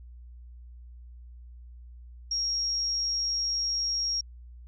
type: tone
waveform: sine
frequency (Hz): 5588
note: F8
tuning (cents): 0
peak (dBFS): -26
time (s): 2.31-4.21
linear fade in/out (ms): 5
effects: added 60 Hz sine -44 dBFS peak until 4.67 s